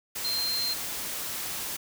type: tone in noise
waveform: sine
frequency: 4161 Hz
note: C8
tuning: 10 cents flat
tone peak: -27 dBFS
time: 0.24-0.74 s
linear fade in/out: 10 ms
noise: white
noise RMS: -34 dBFS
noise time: 0.15-1.77 s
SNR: +4 dB
effects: none